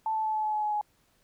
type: tone with pitch steps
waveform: sine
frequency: 880 / 873.9 / 867.9 / 861.9 / 855.9 / 850 / 844.2 / 838.3 Hz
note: A5 / A5 / A5 / A5 / A5 / G#5 / G#5 / G#5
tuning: 0 / -12 / -24 / -36 / -48 / +40 / +28 / +16 cents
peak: -26 dBFS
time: 0.06-0.812 s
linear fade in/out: 2 ms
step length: 94 ms
effects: pink hiss -68 dBFS RMS until 1.23 s